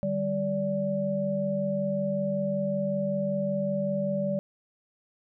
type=tone cluster; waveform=sine; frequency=150.8 / 196.1 / 579 Hz; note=D3 / G3 / D5; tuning=+46 / +1 / -25 cents; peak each=-35 / -29 / -28 dBFS; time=0.03-4.39 s; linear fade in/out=0 ms; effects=none